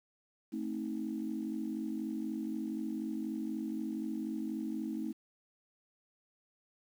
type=chord; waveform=sine; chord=A diminished; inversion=none; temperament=just; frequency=220 / 264 / 316.8 Hz; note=A3 / C4 / Eb4; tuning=0 / +16 / +31 cents; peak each=-38 / -40 / -38 dBFS; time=0.52-5.13 s; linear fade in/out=20 ms; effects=tanh soft clip ceiling -26 dBFS + 10-bit